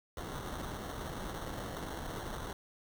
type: noise with sample-and-hold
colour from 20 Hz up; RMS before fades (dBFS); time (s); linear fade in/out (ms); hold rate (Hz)
pink; -41; 0.17-2.53; 2; 2450
effects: none